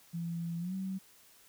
sine tone with pitch glide, 168.6 to 190.34 Hz, E3 to F#3, +39 to +49 cents, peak -34 dBFS, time 0.13-0.99 s, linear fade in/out 20 ms, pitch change +210 cents, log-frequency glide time 0.59-0.74 s, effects white hiss -61 dBFS RMS until 1.48 s

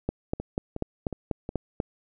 two click trains, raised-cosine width 2 ms, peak -19 / -13 dBFS, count 4 / 8, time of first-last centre 0.4-1.491 / 0.09-1.801 s, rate 2.75 / 4.09 Hz, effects none

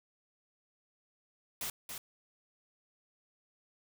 white noise with echo, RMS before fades -38 dBFS, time 1.61-1.7 s, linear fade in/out 2 ms, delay 280 ms, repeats 1, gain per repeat -5 dB, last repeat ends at 1.98 s, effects none

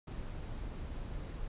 brown noise, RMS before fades -41 dBFS, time 0.07-1.48 s, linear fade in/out 5 ms, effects resampled to 8000 Hz

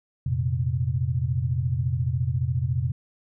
sine chord, F suspended fourth, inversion none, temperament equal, 87.31 / 116.54 / 130.81 Hz, F2 / Bb2 / C3, 0 / 0 / 0 cents, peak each -28 / -27 / -25 dBFS, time 0.26-2.92 s, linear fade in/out 5 ms, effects none

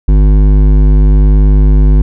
triangle tone with hard clipping, 50.5 Hz, G#1, 48 cents flat, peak -5 dBFS, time 0.08-2.02 s, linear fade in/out 5 ms, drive 16 dB, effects none

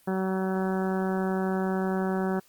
harmonic tone, 189 Hz, F#3, 37 cents sharp, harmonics 1 / 2 / 3 / 4 / 5 / 6 / 7 / 8 / 9, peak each -27 / -30 / -37 / -35 / -40 / -44 / -42 / -41 / -45 dBFS, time 0.07-2.4 s, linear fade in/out 10 ms, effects white hiss -60 dBFS RMS until 2.48 s + Opus 32 kbps

